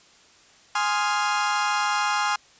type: chord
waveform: 35% pulse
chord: F minor seventh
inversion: first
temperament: equal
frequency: 830.6 / 1046.5 / 1244.5 / 1396.9 Hz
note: Ab5 / C6 / Eb6 / F6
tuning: 0 / 0 / 0 / 0 cents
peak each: -24 / -26 / -27 / -26 dBFS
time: 0.75-2.36 s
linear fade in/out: 5 ms
effects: white hiss -54 dBFS RMS until 2.59 s + resampled to 16000 Hz